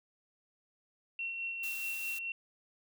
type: tone with tremolo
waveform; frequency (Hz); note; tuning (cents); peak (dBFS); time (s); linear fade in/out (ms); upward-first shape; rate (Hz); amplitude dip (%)
sine; 2723; F7; -44; -34; 1.19-2.32; 2; sine; 4.7; 35
type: noise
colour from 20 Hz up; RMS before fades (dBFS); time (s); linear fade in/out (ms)
blue; -44; 1.63-2.19; 5
effects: none